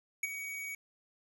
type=tone with ADSR envelope; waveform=square; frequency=2255 Hz; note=C#7; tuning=29 cents sharp; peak=-29 dBFS; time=0.23-0.75 s; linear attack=5 ms; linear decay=27 ms; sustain=-10 dB; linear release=4 ms; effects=10-bit